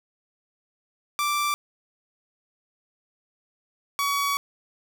sawtooth tone pair in turn, 1173 / 1130.3 Hz, D6 / C#6, -2 / +33 cents, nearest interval minor second, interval 65 cents, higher first, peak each -19 dBFS, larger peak neither, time 1.19-1.54 / 3.99-4.37 s, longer second, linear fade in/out 0 ms, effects none

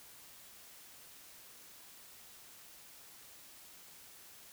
silence, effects white hiss -56 dBFS RMS until 4.52 s

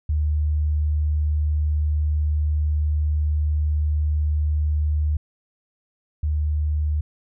sine tone pair in turn, 75.5 / 75.5 Hz, D2 / D2, +48 / +48 cents, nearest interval unison, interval 0 cents, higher neither, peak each -18 / -19 dBFS, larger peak first, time 0.09-5.17 / 6.23-7.01 s, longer first, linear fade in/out 5 ms, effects none

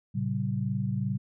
sine tone cluster, 112.6 / 135.2 / 192.4 Hz, A2 / C#3 / G3, +40 / -43 / -32 cents, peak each -31 dBFS, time 0.14-1.18 s, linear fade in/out 20 ms, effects none

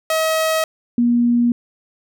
sawtooth / sine tone pair in turn, 638 / 239 Hz, D#5 / A#3, +43 / +43 cents, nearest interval octave + perfect fourth, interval 1700 cents, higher first, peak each -12 dBFS, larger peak neither, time 0.1-0.64 / 0.98-1.52 s, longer neither, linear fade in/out 2 ms, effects none

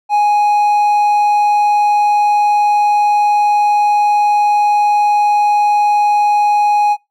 triangle tone, 830.6 Hz, G#5, in tune, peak -7 dBFS, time 0.09-6.97 s, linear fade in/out 50 ms, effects noise-tail reverb RT60 0.2 s tail -22 dB re dry

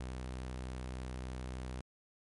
sawtooth tone, 63.4 Hz, B1, 46 cents sharp, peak -36 dBFS, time 0-1.81 s, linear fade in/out 5 ms, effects MP3 48 kbps

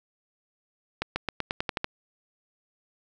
accelerating click train, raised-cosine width 0.3 ms, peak -11 dBFS, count 9, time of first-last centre 1.02-1.844 s, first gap 140 ms, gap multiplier 0.91, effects none

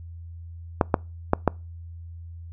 clicks, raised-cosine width 1 ms, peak -3 dBFS, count 4, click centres 0.812 / 0.942 / 1.334 / 1.477 s, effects noise-tail reverb RT60 0.3 s tail -25 dB re dry + added 84 Hz sine -37 dBFS peak until 2.52 s

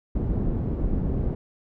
pink low-pass noise, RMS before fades -25 dBFS, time 0.15-1.35 s, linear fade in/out 5 ms, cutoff 290 Hz, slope 12 dB/octave, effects none

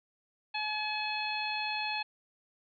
harmonic tone, 852 Hz, G#5, 44 cents sharp, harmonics 1 / 2 / 3 / 4 / 5, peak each -36 / -42 / -35 / -42 / -40 dBFS, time 0.54-2.03 s, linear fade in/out 10 ms, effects none

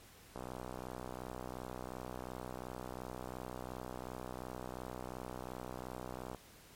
click train, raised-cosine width 1 ms, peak -29 dBFS, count 377, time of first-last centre 0.36-6.347 s, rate 62.8 Hz, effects pink hiss -59 dBFS RMS until 6.75 s + MP3 64 kbps

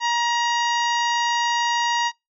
harmonic tone, 947 Hz, A#5, 27 cents sharp, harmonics 1 / 2 / 3 / 4 / 5 / 6 / 7, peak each -20 / -26 / -30 / -32 / -34 / -36 / -37 dBFS, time 0-2.12 s, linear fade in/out 50 ms, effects noise-tail reverb RT60 0.2 s tail -24 dB re dry

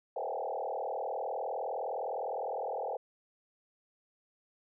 sine tone with frequency modulation, 654 Hz, E5, 14 cents flat, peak -33 dBFS, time 0.16-2.97 s, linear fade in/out 5 ms, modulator 39.8 Hz, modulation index 4.8, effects none

